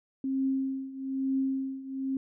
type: tone with tremolo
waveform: sine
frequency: 267.3 Hz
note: C4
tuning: 37 cents sharp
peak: -24 dBFS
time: 0.24-2.17 s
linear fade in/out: 2 ms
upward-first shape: triangle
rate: 1.1 Hz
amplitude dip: 85%
effects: none